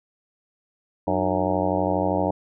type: harmonic tone with a mistuned harmonic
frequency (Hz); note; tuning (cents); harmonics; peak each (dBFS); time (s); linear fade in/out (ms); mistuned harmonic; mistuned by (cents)
92.5; F#2; 0; 1 / 2 / 3 / 4 / 5 / 6 / 7 / 8 / 9 / 10; -31 / -29 / -27 / -33 / -31 / -27 / -28 / -30 / -30 / -32; 1.07-2.31; 5; 3; +130
effects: none